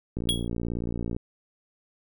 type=click train; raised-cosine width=3 ms; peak=-18 dBFS; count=59; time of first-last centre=0.17-1.165 s; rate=58.3 Hz
type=tone with exponential decay; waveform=square; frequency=3322 Hz; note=G#7; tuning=in tune; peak=-20 dBFS; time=0.29-0.48 s; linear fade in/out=0 ms; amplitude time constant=40 ms
effects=none